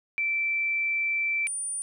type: tone pair in turn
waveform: sine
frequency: 2334 / 9336 Hz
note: D7 / D9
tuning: -11 / -11 cents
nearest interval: 2 octaves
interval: 2400 cents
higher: second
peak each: -24 / -29 dBFS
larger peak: first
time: 0.18-1.47 / 1.47-1.82 s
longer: first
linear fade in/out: 0 ms
effects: none